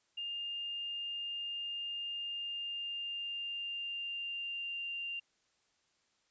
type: tone with pitch glide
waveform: sine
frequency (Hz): 2812 to 2786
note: F7 to F7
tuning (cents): +11 to -5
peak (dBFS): -37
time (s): 0.17-5.2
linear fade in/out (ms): 10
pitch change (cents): -16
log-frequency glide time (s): 2.14-4.9
effects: white hiss -75 dBFS RMS until 6.3 s + resampled to 16000 Hz